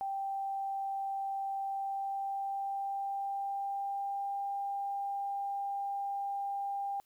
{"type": "tone with pitch glide", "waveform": "sine", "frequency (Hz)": [784, 797.2], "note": ["G5", "G5"], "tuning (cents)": [0, 29], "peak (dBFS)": -33, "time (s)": [0.01, 7], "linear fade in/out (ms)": 0, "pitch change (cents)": 29, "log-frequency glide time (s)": [1.61, 4.44], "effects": ["white hiss -72 dBFS RMS until 7.05 s"]}